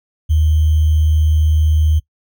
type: tone with sample-and-hold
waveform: sine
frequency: 77.78 Hz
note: D#2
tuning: in tune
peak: -10 dBFS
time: 0.29-2 s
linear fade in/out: 20 ms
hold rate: 3150 Hz
effects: noise-tail reverb RT60 0.1 s tail -21 dB re dry